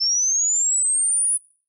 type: linear sweep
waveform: sine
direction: up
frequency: 5274 to 9940 Hz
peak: -17 dBFS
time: 0-1.38 s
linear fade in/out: 20 ms
effects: noise-tail reverb RT60 0.5 s tail -26 dB re dry